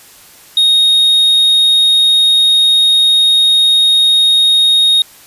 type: tone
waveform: triangle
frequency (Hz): 3729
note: A#7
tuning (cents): 0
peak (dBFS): -5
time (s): 0.57-5.02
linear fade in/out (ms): 2
effects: white hiss -40 dBFS RMS until 5.26 s + resampled to 32000 Hz